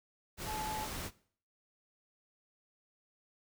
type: tone in noise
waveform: sine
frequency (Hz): 862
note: A5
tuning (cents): -36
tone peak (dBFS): -39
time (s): 0.45-0.88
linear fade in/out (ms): 50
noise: pink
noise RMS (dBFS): -41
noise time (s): 0.37-1.11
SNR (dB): -1
effects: noise-tail reverb RT60 0.5 s tail -19 dB re dry